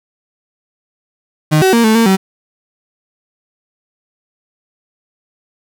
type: tone with pitch steps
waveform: 35% pulse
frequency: 153.8 / 378.3 / 232.8 / 219.3 / 228.7 / 191 Hz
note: D#3 / F#4 / A#3 / A3 / A#3 / G3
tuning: -20 / +38 / -2 / -6 / -33 / -45 cents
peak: -6 dBFS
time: 1.51-2.17 s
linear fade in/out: 20 ms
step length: 110 ms
effects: none